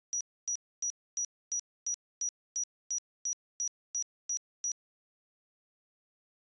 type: tone bursts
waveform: sine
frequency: 5820 Hz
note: F#8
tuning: 29 cents flat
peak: -30 dBFS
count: 14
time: 0.13-4.718 s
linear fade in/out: 0 ms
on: 77 ms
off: 270 ms
effects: resampled to 16000 Hz